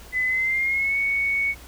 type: tone with pitch glide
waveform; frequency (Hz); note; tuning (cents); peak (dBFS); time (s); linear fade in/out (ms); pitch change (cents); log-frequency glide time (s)
sine; 2015 to 2223; B6 to C#7; +34 to +4; -20; 0.12-1.55; 50; +170; 0.25-0.97
effects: added 60 Hz sine -47 dBFS peak until 1.67 s + pink hiss -46 dBFS RMS until 1.67 s